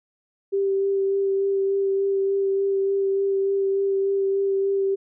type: tone with vibrato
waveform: sine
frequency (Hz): 392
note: G4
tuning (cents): 0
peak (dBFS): -19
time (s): 0.52-4.96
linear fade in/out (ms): 20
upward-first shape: sine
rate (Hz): 3.4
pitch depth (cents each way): 13
effects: none